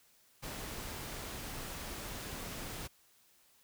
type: noise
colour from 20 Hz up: pink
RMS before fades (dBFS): -43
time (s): 0.42-2.88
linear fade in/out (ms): 20
effects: white hiss -67 dBFS RMS until 3.63 s